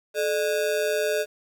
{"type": "ring-modulated tone", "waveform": "square", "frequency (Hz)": 517, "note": "C5", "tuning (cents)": -21, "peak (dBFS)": -20, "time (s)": [0.14, 1.26], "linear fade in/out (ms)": 50, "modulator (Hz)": 85.6, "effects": ["9-bit"]}